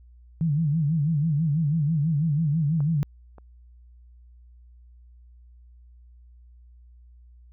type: tone with vibrato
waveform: sine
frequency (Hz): 153.6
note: D#3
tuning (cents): -22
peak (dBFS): -20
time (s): 0.41-3.03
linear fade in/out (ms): 0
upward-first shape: sine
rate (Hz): 6.1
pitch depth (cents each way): 150
type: clicks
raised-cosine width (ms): 1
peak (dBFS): -28 / -33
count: 2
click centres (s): 2.805 / 3.383
effects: added 60 Hz sine -48 dBFS peak until 7.52 s